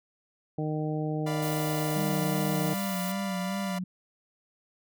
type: harmonic tone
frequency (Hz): 153.8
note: D#3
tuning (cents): -20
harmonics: 1 / 2 / 3 / 4 / 5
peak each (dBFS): -30 / -33 / -36 / -39 / -40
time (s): 0.58-2.74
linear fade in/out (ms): 5
type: chord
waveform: sawtooth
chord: B diminished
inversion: first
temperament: equal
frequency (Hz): 587.3 / 698.5 / 987.8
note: D5 / F5 / B5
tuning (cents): 0 / 0 / 0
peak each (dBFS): -34 / -34 / -36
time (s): 1.26-3.79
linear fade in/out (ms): 10
type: noise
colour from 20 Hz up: blue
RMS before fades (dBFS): -39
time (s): 1.42-3.12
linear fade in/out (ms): 5
type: tone with vibrato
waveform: sine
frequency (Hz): 189.7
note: F#3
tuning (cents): +43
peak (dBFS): -30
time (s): 1.96-3.84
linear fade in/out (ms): 5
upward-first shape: sine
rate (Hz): 2.6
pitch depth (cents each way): 72
effects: none